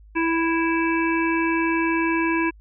harmonic tone, 329.6 Hz, E4, in tune, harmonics 1 / 3 / 5 / 7 / 8, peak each -21 / -26 / -28 / -29 / -30 dBFS, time 0.15-2.51 s, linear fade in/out 20 ms, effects added 52 Hz sine -45 dBFS peak until 2.6 s

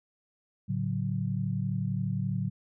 sine chord, F# minor, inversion first, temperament equal with one note detuned, 110 / 141.59 / 185 Hz, A2 / C#3 / F#3, 0 / +37 / 0 cents, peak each -32 dBFS, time 0.68-2.5 s, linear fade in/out 20 ms, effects none

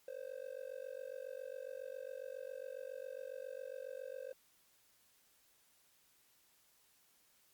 triangle tone with amplitude modulation, 523.3 Hz, C5, in tune, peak -38 dBFS, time 0.08-4.33 s, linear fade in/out 2 ms, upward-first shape sine, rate 47.3 Hz, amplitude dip 100%, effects white hiss -71 dBFS RMS until 7.53 s + Opus 48 kbps

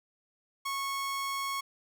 sawtooth tone, 1100 Hz, C#6, 14 cents flat, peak -28 dBFS, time 0.65-1.61 s, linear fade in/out 10 ms, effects none

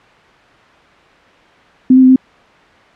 sine tone with pitch steps, 257 / 260.7 / 257.3 / 260.3 Hz, C4 / C4 / C4 / C4, -31 / -6 / -29 / -9 cents, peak -3 dBFS, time 1.9-2.16 s, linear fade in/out 5 ms, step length 65 ms, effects white hiss -44 dBFS RMS until 2.95 s + low-pass 2000 Hz 12 dB/octave

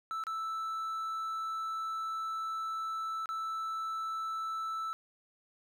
triangle tone with dropouts, 1318.5 Hz, E6, in tune, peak -32 dBFS, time 0.11-4.93 s, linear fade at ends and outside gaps 0 ms, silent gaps 0.238-0.268 / 3.258-3.29 s, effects none

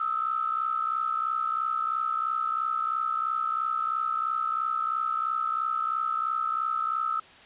sine tone pair together, 1255.5 / 1318.5 Hz, D#6 / E6, +15 / 0 cents, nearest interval minor second, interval 85 cents, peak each -30 / -27 dBFS, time 0-7.2 s, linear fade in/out 5 ms, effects white hiss -51 dBFS RMS until 7.45 s + resampled to 8000 Hz

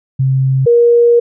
sine tone pair in turn, 132.9 / 473.6 Hz, C3 / A#4, +27 / +27 cents, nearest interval octave + minor seventh, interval 2200 cents, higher second, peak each -9 / -5 dBFS, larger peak second, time 0.19-0.66 / 0.66-1.2 s, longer second, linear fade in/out 10 ms, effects none

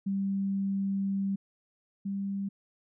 sine tone pair in turn, 196 / 197.48 Hz, G3 / G3, 0 / +13 cents, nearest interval unison, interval 13 cents, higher second, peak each -27 / -30 dBFS, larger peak first, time 0.06-1.36 / 2.05-2.49 s, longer first, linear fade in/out 10 ms, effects none

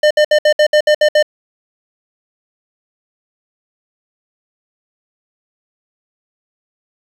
square tone bursts, 603 Hz, D5, 46 cents sharp, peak -8 dBFS, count 9, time 0.03-1.227 s, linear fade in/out 5 ms, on 77 ms, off 63 ms, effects low-pass 5000 Hz 12 dB/octave + 7-bit

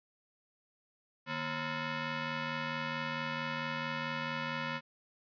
10% pulse ring-modulated tone, 390.5 Hz, G4, 7 cents flat, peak -23 dBFS, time 1.26-4.81 s, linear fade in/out 50 ms, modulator 628 Hz, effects resampled to 11025 Hz

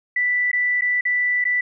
sine tone with dropouts, 1975.5 Hz, B6, in tune, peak -17 dBFS, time 0.16-1.61 s, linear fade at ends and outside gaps 5 ms, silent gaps 0.516-0.53 / 0.811-0.819 / 1.01-1.052 / 1.442-1.451 s, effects none

